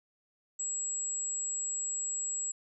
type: tone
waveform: sine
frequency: 7650 Hz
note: A#8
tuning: 44 cents sharp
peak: -32 dBFS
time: 0.59-2.52 s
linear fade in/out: 10 ms
effects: none